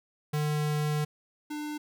square tone pair in turn, 150.2 / 299.5 Hz, D3 / D4, +39 / +34 cents, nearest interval octave, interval 1195 cents, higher second, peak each -27 / -34 dBFS, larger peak first, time 0.33-1.05 / 1.5-1.78 s, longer first, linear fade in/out 10 ms, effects none

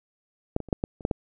clicks, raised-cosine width 2 ms, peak -10 / -20 / -29 / -9 / -12 / -29 / -9 / -11 dBFS, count 8, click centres 0.564 / 0.603 / 0.687 / 0.728 / 0.839 / 1.008 / 1.051 / 1.112 s, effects none

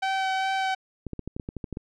sawtooth tone with vibrato, 766 Hz, G5, 40 cents flat, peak -20 dBFS, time 0.02-0.75 s, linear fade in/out 10 ms, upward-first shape sine, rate 2.5 Hz, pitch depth 11 cents each way
clicks, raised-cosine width 3 ms, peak -20 dBFS, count 11, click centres 1.067 / 1.133 / 1.193 / 1.276 / 1.365 / 1.398 / 1.489 / 1.567 / 1.642 / 1.727 / 1.771 s
effects low-pass 4000 Hz 12 dB/octave

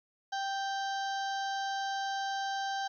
harmonic tone, 784 Hz, G5, in tune, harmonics 1 / 2 / 4 / 5 / 6 / 7 / 8, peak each -33 / -39 / -45 / -47 / -49 / -50 / -51 dBFS, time 0.32-2.88 s, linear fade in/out 10 ms, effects 12-bit

